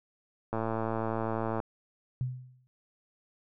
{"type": "click train", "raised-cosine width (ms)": 1, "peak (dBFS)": -18, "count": 121, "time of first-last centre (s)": [0.53, 1.601], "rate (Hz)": 112}
{"type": "tone with exponential decay", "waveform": "sine", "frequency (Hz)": 126.9, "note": "B2", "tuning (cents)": 47, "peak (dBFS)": -26, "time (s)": [2.21, 2.67], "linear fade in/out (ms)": 0, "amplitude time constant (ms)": 98}
{"effects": []}